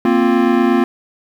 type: chord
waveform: square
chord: Bb suspended second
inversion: none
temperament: equal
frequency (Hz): 233.1 / 261.6 / 349.2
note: Bb3 / C4 / F4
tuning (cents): 0 / 0 / 0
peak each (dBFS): -16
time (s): 0.05-0.84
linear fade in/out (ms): 2
effects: low-pass 2000 Hz 12 dB/octave + 7-bit